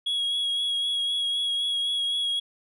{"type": "tone with vibrato", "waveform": "sine", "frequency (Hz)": 3322, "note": "G#7", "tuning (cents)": 0, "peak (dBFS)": -21, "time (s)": [0.06, 2.4], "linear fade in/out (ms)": 10, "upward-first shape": "sine", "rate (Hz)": 3.9, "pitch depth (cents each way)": 19, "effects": ["tanh soft clip ceiling -23 dBFS"]}